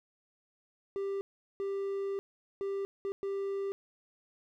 triangle tone bursts at uneven times, 394.3 Hz, G4, 10 cents sharp, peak -30 dBFS, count 5, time 0.96-1.21 / 1.6-2.19 / 2.61-2.85 / 3.05-3.12 / 3.23-3.72 s, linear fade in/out 0 ms, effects none

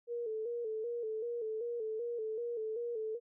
sine tone with vibrato, 455.7 Hz, A#4, 39 cents flat, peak -35 dBFS, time 0.07-3.2 s, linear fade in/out 50 ms, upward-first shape square, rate 2.6 Hz, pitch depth 71 cents each way, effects none

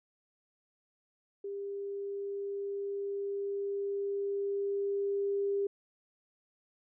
sine tone with level ramp, 399.6 Hz, G4, 33 cents sharp, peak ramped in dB -36 to -28 dBFS, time 1.44-5.67 s, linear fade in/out 5 ms, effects none

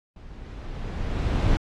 brown noise with level ramp, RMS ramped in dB -44 to -19 dBFS, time 0.16-1.57 s, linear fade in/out 2 ms, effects low-pass 5000 Hz 12 dB/octave + AAC 48 kbps

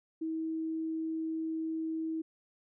sine tone, 321.2 Hz, E4, 45 cents flat, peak -32 dBFS, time 0.21-2.22 s, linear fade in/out 10 ms, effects none

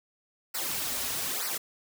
white noise with flanger, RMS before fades -32 dBFS, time 0.54-1.58 s, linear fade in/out 10 ms, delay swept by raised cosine 0.29 to 6.09 ms, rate 1.1 Hz, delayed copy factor -0.8, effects none

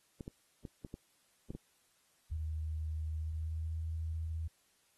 clicks, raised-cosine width 3 ms, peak -30 dBFS, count 7, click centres 0.208 / 0.279 / 0.652 / 0.848 / 0.941 / 1.505 / 1.55 s
sine tone with pitch glide, 78.3 to 80.59 Hz, D#2 to E2, +11 to -39 cents, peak -35 dBFS, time 2.31-4.48 s, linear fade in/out 10 ms, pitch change +50 cents, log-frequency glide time 3.12-3.76 s
effects white hiss -72 dBFS RMS until 4.97 s + AAC 32 kbps

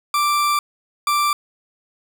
40% pulse tone pair in turn, 1174.7 / 1174.7 Hz, D6 / D6, 0 / 0 cents, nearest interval unison, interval 0 cents, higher neither, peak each -15 dBFS, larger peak neither, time 0.14-0.59 / 1.07-1.33 s, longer first, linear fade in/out 2 ms, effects none

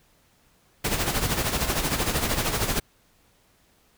pink noise with tremolo, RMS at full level -23 dBFS, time 0.84-2.8 s, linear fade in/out 10 ms, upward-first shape sine, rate 13 Hz, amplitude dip 60%, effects pink hiss -62 dBFS RMS until 3.97 s

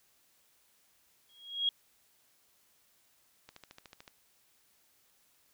sine tone with exponential growth, 3288 Hz, G#7, 18 cents flat, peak -24 dBFS, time 1.29-1.69 s, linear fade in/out 2 ms, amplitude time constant 85 ms
click train, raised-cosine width 0.2 ms, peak -32 dBFS, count 9, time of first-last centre 3.49-4.078 s, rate 13.6 Hz
effects white hiss -69 dBFS RMS until 5.53 s

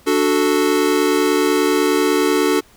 square chord, D major, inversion none, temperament equal, 293.7 / 370 / 440 Hz, D4 / F#4 / A4, 0 / 0 / 0 cents, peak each -19 dBFS, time 0.06-2.61 s, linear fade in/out 20 ms, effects pink hiss -50 dBFS RMS until 2.76 s

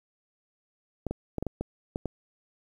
clicks, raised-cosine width 2 ms, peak -17 dBFS, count 8, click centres 1.067 / 1.11 / 1.383 / 1.426 / 1.467 / 1.61 / 1.959 / 2.057 s, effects 9-bit

